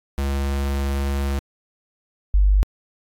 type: tone pair in turn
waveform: square / sine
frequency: 69.3 / 49.12 Hz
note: C#2 / G1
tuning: 0 / +4 cents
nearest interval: tritone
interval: 596 cents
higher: first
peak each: -21 / -12 dBFS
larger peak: second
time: 0.18-1.39 / 2.34-2.63 s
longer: first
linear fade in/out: 0 ms
effects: AAC 64 kbps